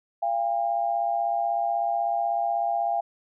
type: tone pair together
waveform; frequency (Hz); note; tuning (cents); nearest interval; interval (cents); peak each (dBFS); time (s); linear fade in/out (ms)
sine; 688 / 804.2; F5 / G5; -26 / +44; minor third; 270; -25 / -26; 0.22-3.01; 10
effects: none